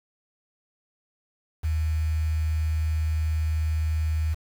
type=tone with quantisation; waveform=sine; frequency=78.6 Hz; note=D#2; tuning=18 cents sharp; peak=-22 dBFS; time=1.63-4.35 s; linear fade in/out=20 ms; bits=7; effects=none